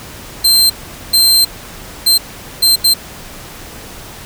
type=tone bursts at uneven times; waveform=sawtooth; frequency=4136 Hz; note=C8; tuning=21 cents flat; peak=-4 dBFS; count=5; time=0.44-0.7 / 1.13-1.45 / 2.06-2.18 / 2.62-2.76 / 2.84-2.94 s; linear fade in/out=10 ms; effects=pink hiss -32 dBFS RMS until 4.25 s